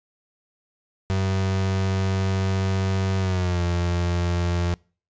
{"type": "tone with pitch glide", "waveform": "35% pulse", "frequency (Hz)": [95.5, 87.07], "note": ["G2", "F2"], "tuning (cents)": [-45, -5], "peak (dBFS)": -19, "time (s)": [1.1, 4.74], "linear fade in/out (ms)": 0, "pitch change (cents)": -160, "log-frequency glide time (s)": [3.18, 3.62], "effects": ["noise-tail reverb RT60 0.4 s tail -26 dB re dry", "resampled to 16000 Hz"]}